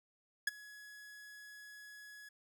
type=tone with ADSR envelope; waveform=45% pulse; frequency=1684 Hz; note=G#6; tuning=24 cents sharp; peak=-28 dBFS; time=0.47-2.29 s; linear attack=5 ms; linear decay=20 ms; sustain=-23 dB; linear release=7 ms; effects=none